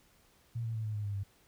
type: tone with pitch steps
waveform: sine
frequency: 116.54 / 113.42 / 110.38 / 107.42 / 104.55 / 101.75 / 99.02 Hz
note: A#2 / A#2 / A2 / A2 / G#2 / G#2 / G2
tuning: 0 / -47 / +6 / -41 / +12 / -35 / +18 cents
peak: -33 dBFS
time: 0.55-1.236 s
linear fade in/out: 10 ms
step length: 98 ms
effects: pink hiss -66 dBFS RMS until 1.47 s